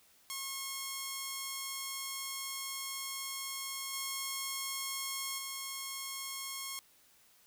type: tone with level steps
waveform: 5% pulse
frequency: 1084 Hz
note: C#6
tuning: 39 cents flat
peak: -26 / -24 / -27 dBFS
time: 0.3-6.79 s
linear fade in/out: 0 ms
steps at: 3.93 / 5.38 s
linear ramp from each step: 5 ms
effects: white hiss -65 dBFS RMS until 7.46 s